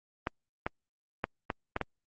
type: clicks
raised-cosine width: 0.5 ms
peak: -15 dBFS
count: 6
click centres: 0.271 / 0.665 / 1.241 / 1.502 / 1.764 / 1.813 s
effects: Opus 24 kbps